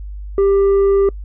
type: tone with tanh clipping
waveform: sine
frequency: 395.1 Hz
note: G4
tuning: 14 cents sharp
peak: -11 dBFS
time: 0.38-1.09 s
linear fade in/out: 2 ms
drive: 4 dB
effects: noise-tail reverb RT60 0.1 s tail -26 dB re dry + added 50 Hz sine -26 dBFS peak until 1.24 s